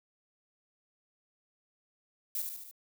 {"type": "noise with echo", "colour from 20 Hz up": "violet", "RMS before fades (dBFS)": -34, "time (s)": [2.35, 2.42], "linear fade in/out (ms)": 2, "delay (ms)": 73, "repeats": 4, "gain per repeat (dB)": -4, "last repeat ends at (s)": 2.712, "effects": []}